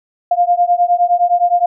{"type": "beating tone pair", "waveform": "sine", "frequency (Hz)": [698.5, 708.2], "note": ["F5", "F5"], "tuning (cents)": [0, 24], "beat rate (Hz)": 9.7, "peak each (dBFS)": -13, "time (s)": [0.31, 1.66], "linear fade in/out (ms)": 5, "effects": []}